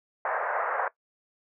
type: band-pass noise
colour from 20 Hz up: pink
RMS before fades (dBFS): -29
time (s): 0.25-0.88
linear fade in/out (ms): 2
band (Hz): 520 to 1800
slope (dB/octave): 48
effects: noise-tail reverb RT60 0.1 s tail -18 dB re dry